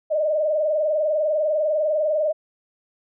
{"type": "tone with vibrato", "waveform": "sine", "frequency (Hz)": 610, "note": "D#5", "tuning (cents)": -34, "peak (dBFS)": -18, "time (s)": [0.1, 2.33], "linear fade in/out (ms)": 20, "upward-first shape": "sine", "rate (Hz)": 20, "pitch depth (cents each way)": 82, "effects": []}